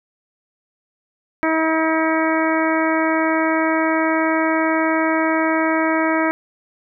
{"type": "harmonic tone", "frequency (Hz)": 320.1, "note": "D#4", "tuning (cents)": 49, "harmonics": [1, 2, 3, 4, 5, 6, 7], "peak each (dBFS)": [-19, -22, -24, -25, -26, -27, -27], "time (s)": [1.43, 6.31], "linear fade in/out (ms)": 0, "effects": []}